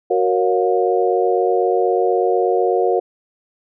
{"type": "chord", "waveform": "sine", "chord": "Gb major seventh", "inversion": "none", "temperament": "equal with one note detuned", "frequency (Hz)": [370, 466.2, 554.4, 713.5], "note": ["Gb4", "Bb4", "Db5", "F5"], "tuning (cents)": [0, 0, 0, 37], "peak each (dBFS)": [-18, -18, -23, -20], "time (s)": [0.1, 3], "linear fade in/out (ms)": 10, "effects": []}